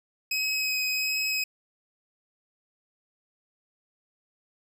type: tone with vibrato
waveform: 25% pulse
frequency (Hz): 2538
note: D#7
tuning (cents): +34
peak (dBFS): -22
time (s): 0.31-1.44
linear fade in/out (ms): 5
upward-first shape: sine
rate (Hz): 1.4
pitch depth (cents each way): 11
effects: none